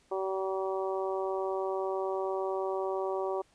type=harmonic tone; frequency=191 Hz; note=G3; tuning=45 cents flat; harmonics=2 / 3 / 4 / 5 / 6; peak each=-32 / -36 / -38 / -40 / -42 dBFS; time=0.11-3.42 s; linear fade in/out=10 ms; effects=pink hiss -66 dBFS RMS until 3.54 s + resampled to 22050 Hz